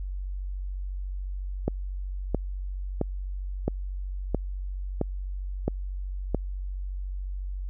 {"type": "click train", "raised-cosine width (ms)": 2, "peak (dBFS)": -11, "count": 8, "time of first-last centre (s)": [1.68, 6.347], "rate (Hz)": 1.5, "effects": ["added 47 Hz sine -30 dBFS peak until 7.69 s"]}